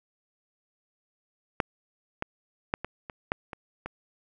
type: clicks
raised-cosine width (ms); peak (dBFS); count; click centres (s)
0.5; -8 / -14 / -10 / -18 / -23 / -10 / -22 / -20; 8; 1.602 / 2.224 / 2.739 / 2.846 / 3.098 / 3.319 / 3.532 / 3.86
effects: none